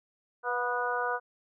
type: harmonic tone with a mistuned harmonic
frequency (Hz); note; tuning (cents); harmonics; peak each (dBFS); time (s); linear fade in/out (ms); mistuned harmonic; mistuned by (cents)
245.3; B3; -12; 2 / 3 / 4 / 5 / 6; -34 / -35 / -34 / -35 / -33; 0.43-1.2; 50; 3; -28
effects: none